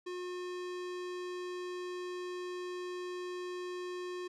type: tone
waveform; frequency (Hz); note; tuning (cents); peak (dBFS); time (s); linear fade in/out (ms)
square; 360; F#4; -47; -39; 0.06-4.28; 10
effects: low-pass 6000 Hz 12 dB/octave